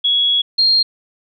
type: tone pair in turn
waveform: sine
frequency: 3347 / 4217 Hz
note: G#7 / C8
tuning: +13 / +13 cents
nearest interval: major third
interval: 400 cents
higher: second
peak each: -12 / -10 dBFS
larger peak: second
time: 0.04-0.42 / 0.58-0.83 s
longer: first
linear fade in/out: 10 ms
effects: none